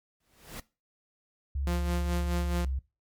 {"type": "noise with exponential growth", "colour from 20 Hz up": "pink", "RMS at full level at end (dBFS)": -38, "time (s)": [0.2, 0.6], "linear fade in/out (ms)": 5, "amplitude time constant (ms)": 86}
{"type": "tone with pitch glide", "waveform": "sine", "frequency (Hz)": [69, 66.07], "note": ["C#2", "C2"], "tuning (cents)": [-7, 17], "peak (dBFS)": -28, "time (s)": [1.55, 2.79], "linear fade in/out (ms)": 5, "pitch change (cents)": -76, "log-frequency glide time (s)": [2.47, 2.66]}
{"type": "tone with tremolo", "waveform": "sawtooth", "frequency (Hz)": 174.61, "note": "F3", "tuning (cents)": 0, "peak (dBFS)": -25, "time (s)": [1.67, 2.65], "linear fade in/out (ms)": 2, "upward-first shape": "sine", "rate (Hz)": 4.7, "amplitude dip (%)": 55}
{"effects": ["noise-tail reverb RT60 0.3 s tail -21 dB re dry", "MP3 96 kbps"]}